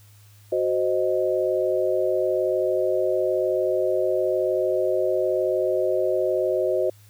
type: chord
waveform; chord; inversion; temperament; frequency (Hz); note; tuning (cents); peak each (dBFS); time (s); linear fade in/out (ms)
sine; C diminished; second; equal; 370 / 523.3 / 622.3; Gb4 / C5 / Eb5; 0 / 0 / 0; -24; 0.52-6.9; 5
effects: added 103 Hz sine -49 dBFS peak until 7.09 s + white hiss -57 dBFS RMS until 7.09 s